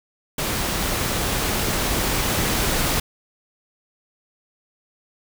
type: noise with level ramp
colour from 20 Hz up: pink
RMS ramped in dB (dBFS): -24 to -21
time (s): 0.38-3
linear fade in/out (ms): 5
effects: none